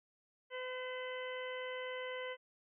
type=harmonic tone with a mistuned harmonic; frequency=508 Hz; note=B4; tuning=49 cents sharp; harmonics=1 / 2 / 3 / 4 / 5 / 6; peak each=-42 / -49 / -50 / -47 / -57 / -51 dBFS; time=0.5-2.37 s; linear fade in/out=50 ms; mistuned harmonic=5; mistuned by=+44 cents; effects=none